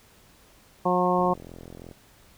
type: harmonic tone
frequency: 180 Hz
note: F#3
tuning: 47 cents flat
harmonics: 1 / 2 / 3 / 4 / 5 / 6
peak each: -27 / -27 / -27 / -27 / -27 / -27 dBFS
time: 0.85-1.34 s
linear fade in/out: 10 ms
type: click train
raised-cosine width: 2 ms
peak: -29 dBFS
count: 32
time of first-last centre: 1.19-1.913 s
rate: 42.9 Hz
effects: pink hiss -56 dBFS RMS until 2.37 s